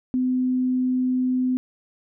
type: tone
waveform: sine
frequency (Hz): 254.4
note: C4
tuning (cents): -48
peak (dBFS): -19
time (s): 0.14-1.57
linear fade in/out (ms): 0
effects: none